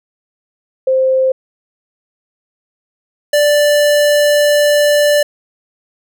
sine / square tone pair in turn, 523.3 / 587.4 Hz, C5 / D5, 0 / 0 cents, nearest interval major second, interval 200 cents, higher second, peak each -9 dBFS, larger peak neither, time 0.87-1.32 / 3.33-5.23 s, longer second, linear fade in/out 5 ms, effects none

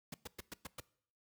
pink noise bursts, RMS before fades -44 dBFS, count 6, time 0.12-0.802 s, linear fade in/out 5 ms, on 22 ms, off 110 ms, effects noise-tail reverb RT60 0.6 s tail -21 dB re dry + high-pass 80 Hz 12 dB/octave

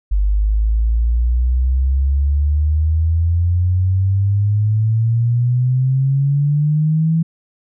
sine exponential sweep, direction up, 49 to 164.81 Hz, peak -12 dBFS, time 0.11-7.23 s, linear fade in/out 10 ms, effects none

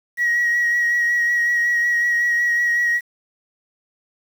sine tone with vibrato, 1905 Hz, A#6, 37 cents sharp, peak -14 dBFS, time 0.17-3.01 s, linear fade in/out 50 ms, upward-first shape sine, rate 5.4 Hz, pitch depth 20 cents each way, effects tanh soft clip ceiling -13 dBFS + 7-bit

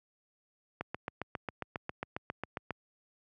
click train, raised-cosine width 0.5 ms, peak -20 dBFS, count 15, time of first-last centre 0.81-2.707 s, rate 7.38 Hz, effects high-pass 80 Hz 12 dB/octave

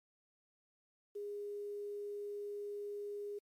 sine tone with quantisation, 410 Hz, G#4, 22 cents flat, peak -40 dBFS, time 1.15-3.39 s, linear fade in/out 10 ms, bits 11, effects MP3 64 kbps

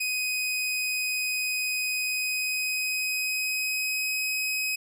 sawtooth tone with pitch glide, 2506 to 2531 Hz, D#7 to D#7, +12 to +29 cents, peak -23 dBFS, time 0-4.76 s, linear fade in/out 10 ms, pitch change +17 cents, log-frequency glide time 1.97-4.12 s, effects none

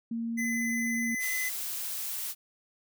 sine tone with pitch glide, 230.3 to 231.6 Hz, A#3 to A#3, -21 to -11 cents, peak -30 dBFS, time 0.11-1.15 s, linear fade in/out 5 ms, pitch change +10 cents, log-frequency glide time 0.21-0.48 s
square tone, 2022 Hz, B6, 40 cents sharp, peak -31 dBFS, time 0.37-1.5 s, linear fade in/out 20 ms
blue noise, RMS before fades -35 dBFS, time 1.19-2.35 s, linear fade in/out 50 ms
effects none

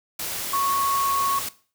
sine tone in noise, 1105 Hz, C#6, 6 cents flat, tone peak -21 dBFS, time 0.53-1.39 s, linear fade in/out 5 ms, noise white, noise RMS -30 dBFS, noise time 0.19-1.49 s, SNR +6 dB, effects noise-tail reverb RT60 0.4 s tail -17 dB re dry

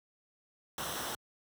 pink noise with comb filter, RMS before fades -38 dBFS, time 0.78-1.15 s, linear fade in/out 2 ms, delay 0.43 ms, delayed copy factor -0.55, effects high-pass 80 Hz 12 dB/octave

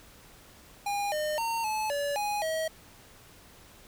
square tone with pitch steps, 812 / 608 / 916 / 863 / 573 / 829 / 639 Hz, G#5 / D#5 / A#5 / A5 / D5 / G#5 / D#5, -39 / -40 / -31 / -34 / -43 / -3 / +46 cents, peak -29 dBFS, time 0.86-2.68 s, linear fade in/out 5 ms, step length 260 ms, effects pink hiss -54 dBFS RMS until 3.87 s

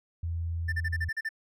sine tone with pitch glide, 83.7 to 83.03 Hz, E2 to E2, +27 to +13 cents, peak -29 dBFS, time 0.23-1.09 s, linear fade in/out 5 ms, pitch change -14 cents, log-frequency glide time 0.92-0.98 s
triangle tone bursts, 1780 Hz, A6, 20 cents sharp, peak -27 dBFS, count 8, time 0.68-1.291 s, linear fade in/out 10 ms, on 44 ms, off 37 ms
effects none

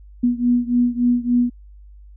sine beating tone pair, 241.9 / 245.4 Hz, B3 / B3, -36 / -11 cents, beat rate 3.5 Hz, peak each -17 / -19 dBFS, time 0.23-1.5 s, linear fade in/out 10 ms, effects added 50 Hz sine -40 dBFS peak until 2.16 s

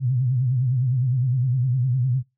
sine tone with vibrato, 127 Hz, B2, 49 cents sharp, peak -18 dBFS, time 0-2.23 s, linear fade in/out 50 ms, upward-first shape sine, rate 9.8 Hz, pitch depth 110 cents each way, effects noise-tail reverb RT60 0.2 s tail -21 dB re dry

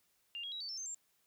sine tone with pitch steps, 2799 / 3290 / 3868 / 4547 / 5345 / 6284 / 7387 Hz, F7 / G#7 / B7 / C#8 / E8 / G8 / A#8, +3 / -17 / -37 / +43 / +23 / +3 / -17 cents, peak -40 dBFS, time 0.35-0.945 s, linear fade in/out 0 ms, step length 85 ms, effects white hiss -75 dBFS RMS until 1.26 s

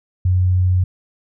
sine tone, 91.4 Hz, F#2, 21 cents flat, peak -12 dBFS, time 0.25-0.84 s, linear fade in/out 5 ms, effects none

